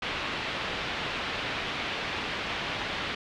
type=low-pass noise; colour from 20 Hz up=white; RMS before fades=-33 dBFS; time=0.02-3.15 s; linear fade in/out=5 ms; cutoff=3400 Hz; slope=24 dB/octave; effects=none